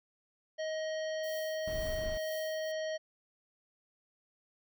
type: harmonic tone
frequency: 629 Hz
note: D#5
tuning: 19 cents sharp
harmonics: 1 / 3 / 5 / 7 / 9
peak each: -34 / -44 / -48 / -51 / -53 dBFS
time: 0.58-2.98 s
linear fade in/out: 20 ms
type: noise with tremolo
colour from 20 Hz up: violet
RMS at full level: -48 dBFS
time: 1.23-2.72 s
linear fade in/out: 10 ms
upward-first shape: triangle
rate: 2 Hz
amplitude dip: 80%
type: noise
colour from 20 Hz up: brown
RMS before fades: -40 dBFS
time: 1.67-2.18 s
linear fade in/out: 5 ms
effects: none